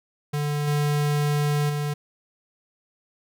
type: tone with level steps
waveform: square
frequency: 147 Hz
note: D3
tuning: 2 cents sharp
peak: -24 / -21 / -25 dBFS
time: 0.33-1.94 s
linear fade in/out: 10 ms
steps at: 0.67 / 1.69 s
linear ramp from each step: 10 ms
effects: none